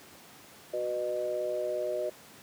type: chord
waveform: sine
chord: B major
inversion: second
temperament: equal with one note detuned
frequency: 370 / 493.9 / 611.2 Hz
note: F#4 / B4 / D#5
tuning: 0 / 0 / -31 cents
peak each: -36 / -36 / -31 dBFS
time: 0.73-2.1 s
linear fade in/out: 10 ms
effects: pink hiss -52 dBFS RMS until 2.42 s + high-pass 150 Hz 12 dB/octave